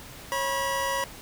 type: tone pair together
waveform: 25% pulse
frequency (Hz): 547 / 970.7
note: C#5 / B5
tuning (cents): -23 / -30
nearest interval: minor seventh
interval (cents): 993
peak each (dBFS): -26 / -24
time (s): 0.32-1.04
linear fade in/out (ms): 0
effects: pink hiss -44 dBFS RMS until 1.21 s